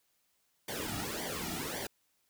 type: noise with flanger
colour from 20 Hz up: pink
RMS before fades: -38 dBFS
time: 0.68-1.87 s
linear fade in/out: 5 ms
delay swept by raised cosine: 0.75 to 1.95 ms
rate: 1.8 Hz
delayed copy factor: -0.95
effects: white hiss -75 dBFS RMS until 2.29 s

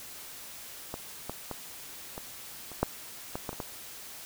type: clicks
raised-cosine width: 1 ms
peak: -21 / -20 / -21 / -24 / -30 / -10 / -19 / -19 / -26 / -20 dBFS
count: 10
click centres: 0.941 / 1.296 / 1.513 / 2.179 / 2.717 / 2.83 / 3.355 / 3.492 / 3.53 / 3.602 s
effects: white hiss -45 dBFS RMS until 4.25 s

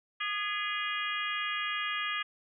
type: harmonic tone with a mistuned harmonic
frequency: 409 Hz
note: G#4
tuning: 26 cents flat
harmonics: 3 / 4 / 5 / 6 / 7 / 8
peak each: -36 / -37 / -38 / -39 / -39 / -40 dBFS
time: 0.2-2.23 s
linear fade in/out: 10 ms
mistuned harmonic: 4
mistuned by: +46 cents
effects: none

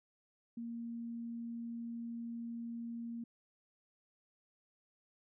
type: tone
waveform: sine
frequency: 233.2 Hz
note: A#3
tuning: 1 cent sharp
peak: -40 dBFS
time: 0.57-3.24 s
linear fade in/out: 5 ms
effects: none

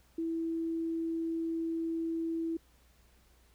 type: tone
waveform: sine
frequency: 328.7 Hz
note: E4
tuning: 5 cents flat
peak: -31 dBFS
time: 0.18-2.57 s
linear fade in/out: 5 ms
effects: added 60 Hz sine -63 dBFS peak until 3.54 s + pink hiss -67 dBFS RMS until 3.54 s

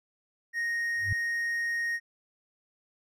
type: tone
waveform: triangle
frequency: 1864.7 Hz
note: A#6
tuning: in tune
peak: -26 dBFS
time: 0.53-2 s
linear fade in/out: 50 ms
type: tone with exponential growth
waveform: sine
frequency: 98 Hz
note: G2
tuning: in tune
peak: -24 dBFS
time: 0.96-1.13 s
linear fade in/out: 5 ms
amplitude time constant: 35 ms
effects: none

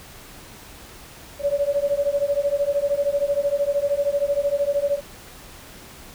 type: beating tone pair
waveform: sine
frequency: 563 / 576 Hz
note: C#5 / D5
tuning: +27 / -34 cents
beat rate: 13 Hz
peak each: -22 dBFS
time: 1.39-5.01 s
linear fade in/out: 50 ms
effects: pink hiss -43 dBFS RMS until 6.14 s

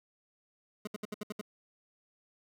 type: tone bursts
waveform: 25% pulse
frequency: 210 Hz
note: G#3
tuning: 19 cents sharp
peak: -32 dBFS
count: 7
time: 0.85-1.413 s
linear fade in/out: 5 ms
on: 23 ms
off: 67 ms
effects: none

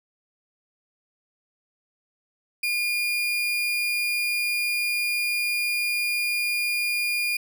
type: tone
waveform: 35% pulse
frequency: 2422 Hz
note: D#7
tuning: 47 cents flat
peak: -21 dBFS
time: 2.63-7.37 s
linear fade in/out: 5 ms
effects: none

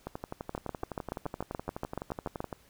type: two click trains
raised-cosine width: 1 ms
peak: -19 / -22 dBFS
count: 14 / 30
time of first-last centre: 0.55-2.404 / 0.07-2.528 s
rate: 7.01 / 11.8 Hz
effects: pink hiss -62 dBFS RMS until 2.69 s

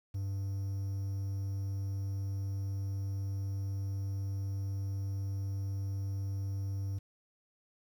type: tone with quantisation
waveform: triangle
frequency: 98 Hz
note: G2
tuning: in tune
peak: -31 dBFS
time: 0.14-6.99 s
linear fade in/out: 10 ms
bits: 10
effects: none

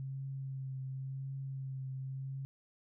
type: tone with vibrato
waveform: sine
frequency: 133.9 Hz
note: C3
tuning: 40 cents sharp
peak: -38 dBFS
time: 0-2.45 s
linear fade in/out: 0 ms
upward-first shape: triangle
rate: 0.92 Hz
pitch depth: 25 cents each way
effects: none

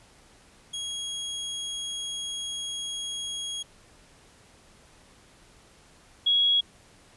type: tone pair in turn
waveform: sawtooth / sine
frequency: 3300 / 3323 Hz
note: G#7 / G#7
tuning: -12 / 0 cents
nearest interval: unison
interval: 12 cents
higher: second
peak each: -28 / -19 dBFS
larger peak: second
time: 0.73-3.63 / 6.26-6.61 s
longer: first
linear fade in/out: 10 ms
effects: pink hiss -56 dBFS RMS until 7.16 s + resampled to 24000 Hz

